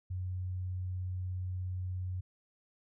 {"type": "tone", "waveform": "sine", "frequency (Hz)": 91.7, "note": "F#2", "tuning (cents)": -15, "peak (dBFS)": -34, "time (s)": [0.1, 2.21], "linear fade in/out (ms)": 10, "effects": []}